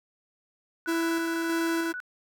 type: tone bursts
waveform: sine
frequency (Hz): 1480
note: F#6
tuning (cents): 0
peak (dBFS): -33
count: 14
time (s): 0.86-2.002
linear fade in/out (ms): 0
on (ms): 63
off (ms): 20
type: tone with tremolo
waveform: 45% pulse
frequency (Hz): 331.4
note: E4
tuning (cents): +9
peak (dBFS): -25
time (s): 0.87-1.93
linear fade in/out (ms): 20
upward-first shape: square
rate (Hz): 1.6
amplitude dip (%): 25
effects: none